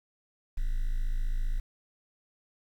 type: tone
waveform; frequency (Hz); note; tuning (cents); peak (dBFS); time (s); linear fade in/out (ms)
triangle; 27.57; A0; +4; -23; 0.57-1.6; 10
effects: tanh soft clip ceiling -20 dBFS + 9-bit